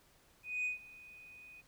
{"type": "tone with ADSR envelope", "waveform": "sine", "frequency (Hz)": 2489, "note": "D#7", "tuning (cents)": 0, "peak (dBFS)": -30, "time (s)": [0.43, 1.62], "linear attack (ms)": 220, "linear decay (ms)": 130, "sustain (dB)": -22, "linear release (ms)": 22, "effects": ["tanh soft clip ceiling -31 dBFS", "pink hiss -67 dBFS RMS until 1.67 s"]}